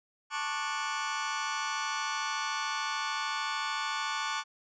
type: chord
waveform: sawtooth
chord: D major seventh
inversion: second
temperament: just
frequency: 881 / 1101.2 / 1174.7 / 1468.3 Hz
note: A5 / C#6 / D6 / F#6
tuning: +2 / -12 / 0 / -14 cents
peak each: -33 dBFS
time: 0.3-4.44 s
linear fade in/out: 50 ms
effects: resampled to 16000 Hz